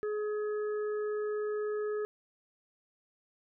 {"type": "harmonic tone", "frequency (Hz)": 421.9, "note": "G#4", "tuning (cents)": 27, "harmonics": [1, 3, 4], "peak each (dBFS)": [-31, -45, -48], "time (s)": [0.03, 2.05], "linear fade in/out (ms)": 0, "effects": []}